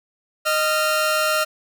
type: tone pair together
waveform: sawtooth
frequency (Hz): 620 / 1383.4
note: D#5 / F6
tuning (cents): -6 / -17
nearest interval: octave + major second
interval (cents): 1389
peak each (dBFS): -17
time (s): 0.45-1.45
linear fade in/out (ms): 20
effects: none